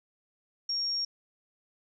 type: tone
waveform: sine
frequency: 5560 Hz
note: F8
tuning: 9 cents flat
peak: -28 dBFS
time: 0.69-1.05 s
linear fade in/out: 5 ms
effects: none